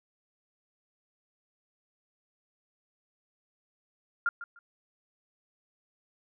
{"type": "tone with echo", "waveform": "sine", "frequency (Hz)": 1401, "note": "F6", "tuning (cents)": 5, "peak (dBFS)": -23, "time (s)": [4.26, 4.29], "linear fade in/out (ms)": 2, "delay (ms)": 150, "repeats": 2, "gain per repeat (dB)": -14, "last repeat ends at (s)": 4.59, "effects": []}